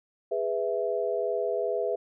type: chord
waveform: sine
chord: E major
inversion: first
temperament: just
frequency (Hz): 412 / 494.4 / 659.3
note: G#4 / B4 / E5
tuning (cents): -14 / +2 / 0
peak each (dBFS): -30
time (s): 0.31-1.96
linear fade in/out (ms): 10
effects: none